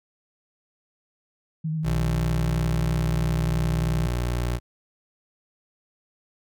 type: tone with vibrato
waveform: sine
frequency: 157.8 Hz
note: D#3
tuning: 25 cents sharp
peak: -24 dBFS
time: 1.64-4.07 s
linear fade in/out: 10 ms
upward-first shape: sine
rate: 11 Hz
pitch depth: 33 cents each way
type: tone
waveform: 25% pulse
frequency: 60.3 Hz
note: B1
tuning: 41 cents flat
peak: -20 dBFS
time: 1.83-4.6 s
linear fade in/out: 50 ms
effects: none